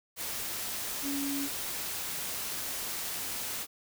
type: tone in noise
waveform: sine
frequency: 280 Hz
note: C#4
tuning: 18 cents sharp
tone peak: -32 dBFS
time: 1.02-1.49 s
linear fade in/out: 50 ms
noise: white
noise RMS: -36 dBFS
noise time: 0.16-3.67 s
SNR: +1 dB
effects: none